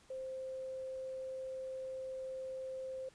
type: tone with quantisation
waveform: sine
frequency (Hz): 523.3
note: C5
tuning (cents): 0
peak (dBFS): -40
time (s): 0.1-3.09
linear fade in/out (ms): 5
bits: 11
effects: pink hiss -65 dBFS RMS until 3.14 s + resampled to 22050 Hz